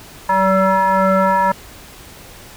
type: tone with frequency modulation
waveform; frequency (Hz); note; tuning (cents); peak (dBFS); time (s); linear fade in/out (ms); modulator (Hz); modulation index
sine; 190.1; F#3; +47; -11; 0.29-1.52; 5; 382; 3.3
effects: pink hiss -39 dBFS RMS until 2.56 s